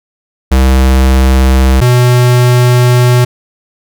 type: tone pair in turn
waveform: square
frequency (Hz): 65.41 / 123.48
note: C2 / B2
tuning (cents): 0 / 0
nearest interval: major seventh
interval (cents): 1100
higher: second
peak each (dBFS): -5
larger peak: neither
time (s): 0.51-1.81 / 1.81-3.25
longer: second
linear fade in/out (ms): 10
effects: none